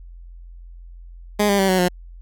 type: tone with pitch steps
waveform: 15% pulse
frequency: 207.7 / 200.2 / 192.9 / 185.9 / 179.15 Hz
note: G#3 / G3 / G3 / F#3 / F3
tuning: 0 / +37 / -28 / +8 / +44 cents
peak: -9 dBFS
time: 1.39-1.885 s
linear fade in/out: 10 ms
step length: 99 ms
effects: added 43 Hz sine -37 dBFS peak until 2.21 s